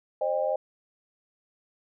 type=tone cluster; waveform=sine; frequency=526 / 610 / 799 Hz; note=C5 / D#5 / G5; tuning=+9 / -34 / +33 cents; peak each=-28 / -27 / -32 dBFS; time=0.21-0.56 s; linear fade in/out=5 ms; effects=none